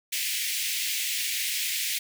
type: high-pass noise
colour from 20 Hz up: pink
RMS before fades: -29 dBFS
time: 0.12-1.99 s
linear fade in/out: 10 ms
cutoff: 2000 Hz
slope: 48 dB/octave
effects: none